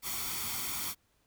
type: noise with comb filter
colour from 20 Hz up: white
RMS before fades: -36 dBFS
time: 0.02-0.95 s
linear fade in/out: 50 ms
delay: 0.89 ms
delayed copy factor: +0.6
effects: pink hiss -72 dBFS RMS until 1.26 s